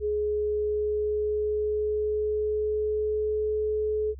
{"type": "tone with pitch glide", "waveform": "sine", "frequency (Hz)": [420, 427.6], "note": ["G#4", "A4"], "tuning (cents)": [19, -49], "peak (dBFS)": -24, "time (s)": [0, 4.15], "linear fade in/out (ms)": 50, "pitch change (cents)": 32, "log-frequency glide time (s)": [0.21, 3.55], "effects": ["added 67 Hz sine -39 dBFS peak until 4.19 s"]}